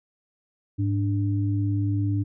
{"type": "tone pair together", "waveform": "sine", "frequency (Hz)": [103.83, 293.7], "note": ["G#2", "D4"], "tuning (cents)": [0, 0], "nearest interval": "octave + tritone", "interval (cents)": 1800, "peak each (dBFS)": [-22, -28], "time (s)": [0.78, 2.24], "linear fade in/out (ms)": 20, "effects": []}